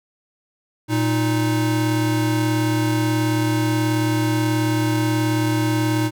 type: tone pair together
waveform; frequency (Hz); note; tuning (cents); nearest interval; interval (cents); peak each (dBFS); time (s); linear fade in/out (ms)
square; 116.54 / 311.1; A#2 / D#4; 0 / 0; octave + perfect fourth; 1700; -21; 0.88-6.11; 50
effects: none